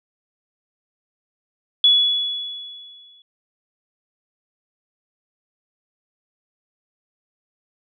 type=tone with exponential decay; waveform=sine; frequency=3397 Hz; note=G#7; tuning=38 cents sharp; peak=-9 dBFS; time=1.84-3.22 s; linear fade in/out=2 ms; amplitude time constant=300 ms; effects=none